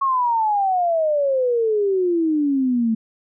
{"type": "exponential sweep", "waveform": "sine", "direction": "down", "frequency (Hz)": [1106, 219.5], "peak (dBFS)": -16, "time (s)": [0.01, 2.95], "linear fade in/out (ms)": 10, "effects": []}